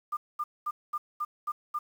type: tone bursts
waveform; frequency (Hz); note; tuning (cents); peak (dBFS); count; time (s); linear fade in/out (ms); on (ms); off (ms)
sine; 1203; D6; +41; -28; 7; 0.12-1.79; 10; 50; 220
effects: 9-bit